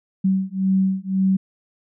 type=beating tone pair; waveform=sine; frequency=189.8 / 191.7 Hz; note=F#3 / G3; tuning=+44 / -38 cents; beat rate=1.9 Hz; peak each=-20 dBFS; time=0.24-1.37 s; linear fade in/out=10 ms; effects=none